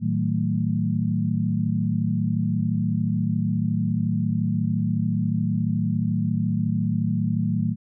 sine tone cluster, 111.6 / 158 / 189.2 / 223.4 Hz, A2 / D#3 / F#3 / A3, +25 / +27 / +39 / +27 cents, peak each -26 dBFS, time 0-7.76 s, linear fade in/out 50 ms, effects none

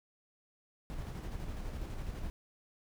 brown noise with tremolo, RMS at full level -39 dBFS, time 0.9-2.3 s, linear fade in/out 0 ms, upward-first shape square, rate 12 Hz, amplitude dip 30%, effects none

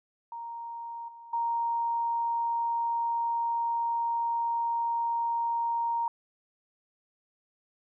sine tone with level steps, 932.3 Hz, A#5, in tune, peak -36 / -45 / -26 dBFS, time 0.32-6.08 s, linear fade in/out 2 ms, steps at 1.08 / 1.33 s, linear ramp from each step 5 ms, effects none

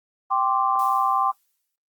sine chord, G suspended fourth, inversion none, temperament equal with one note detuned, 784 / 1046.5 / 1169.2 Hz, G5 / C6 / D6, 0 / 0 / -8 cents, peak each -23 dBFS, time 0.3-1.32 s, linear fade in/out 20 ms
blue noise with exponential decay, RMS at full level -41 dBFS, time 0.79-1.76 s, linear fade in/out 2 ms, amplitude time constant 210 ms
effects noise-tail reverb RT60 0.1 s tail -20 dB re dry + Opus 24 kbps

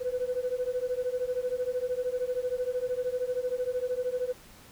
sine beating tone pair, 493.9 / 506.9 Hz, B4 / B4, 0 / +45 cents, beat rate 13 Hz, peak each -30 dBFS, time 0-4.33 s, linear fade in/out 20 ms, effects tanh soft clip ceiling -22 dBFS + pink hiss -53 dBFS RMS until 4.71 s

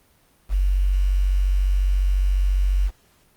sine tone with quantisation, 47.19 Hz, F#1, 35 cents sharp, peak -16 dBFS, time 0.49-2.91 s, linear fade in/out 50 ms, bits 7, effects pink hiss -59 dBFS RMS until 3.36 s + Opus 32 kbps

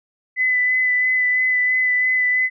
sine tone with vibrato, 2007 Hz, B6, 27 cents sharp, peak -15 dBFS, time 0.36-2.5 s, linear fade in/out 50 ms, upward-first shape sine, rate 3 Hz, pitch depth 15 cents each way, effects none

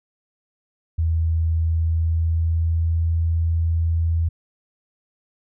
sine tone with pitch glide, 81.5 to 82.64 Hz, E2 to E2, -19 to +5 cents, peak -17 dBFS, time 0.98-4.29 s, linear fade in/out 10 ms, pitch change +24 cents, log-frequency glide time 1.54-3.11 s, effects none

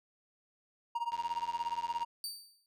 triangle tone with tremolo, 940 Hz, A#5, 14 cents sharp, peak -27 dBFS, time 0.95-2.05 s, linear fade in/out 5 ms, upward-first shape triangle, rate 17 Hz, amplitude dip 100%
click train, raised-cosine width 0.2 ms, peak -32 dBFS, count 80, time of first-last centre 1.12-2.03 s, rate 86.8 Hz
sawtooth tone with exponential decay, 4616 Hz, D8, 31 cents flat, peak -32 dBFS, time 2.24-2.66 s, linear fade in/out 1 ms, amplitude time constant 90 ms
effects none

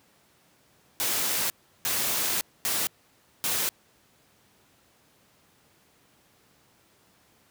white noise bursts at uneven times, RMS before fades -27 dBFS, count 4, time 1-1.5 / 1.85-2.41 / 2.65-2.87 / 3.44-3.69 s, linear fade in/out 0 ms, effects pink hiss -62 dBFS RMS until 7.5 s + high-pass 100 Hz 12 dB/octave

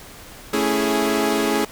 sawtooth chord, A major seventh, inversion none, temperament equal with one note detuned, 220 / 278 / 329.6 / 415.3 Hz, A3 / C#4 / E4 / G#4, 0 / +5 / 0 / 0 cents, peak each -21 / -20 / -21 / -18 dBFS, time 0.53-1.65 s, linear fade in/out 5 ms, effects pink hiss -41 dBFS RMS until 1.71 s

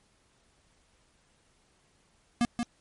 square tone with echo, 238 Hz, A#3, 36 cents sharp, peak -23 dBFS, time 2.41-2.45 s, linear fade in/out 0 ms, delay 180 ms, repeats 1, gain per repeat -5 dB, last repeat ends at 2.63 s, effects pink hiss -67 dBFS RMS until 2.8 s + MP3 48 kbps

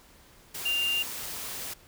sine tone in noise, 2794 Hz, F7, in tune, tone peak -25 dBFS, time 0.65-1.03 s, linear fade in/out 10 ms, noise white, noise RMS -37 dBFS, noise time 0.54-1.74 s, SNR +9 dB, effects pink hiss -56 dBFS RMS until 1.87 s

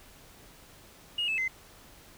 sine tone with pitch steps, 2866 / 2617 / 2061 Hz, F7 / E7 / C7, +44 / -13 / -27 cents, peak -26 dBFS, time 1.18-1.48 s, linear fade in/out 5 ms, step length 100 ms, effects tanh soft clip ceiling -23 dBFS + pink hiss -54 dBFS RMS until 2.17 s

